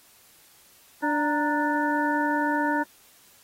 harmonic tone with a mistuned harmonic, 293.7 Hz, D4, in tune, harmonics 1 / 2 / 3 / 5 / 6, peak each -26 / -32 / -26 / -30 / -32 dBFS, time 1.02-2.84 s, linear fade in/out 20 ms, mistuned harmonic 3, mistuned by +83 cents, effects white hiss -56 dBFS RMS until 3.43 s + AAC 48 kbps

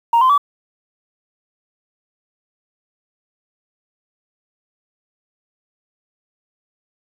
sine tone with pitch steps, 932.3 / 1034.5 / 1147.8 Hz, A#5 / C6 / D6, 0 / -20 / -40 cents, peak -8 dBFS, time 0.13-0.379 s, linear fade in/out 5 ms, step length 83 ms, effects tanh soft clip ceiling -7 dBFS + 7-bit

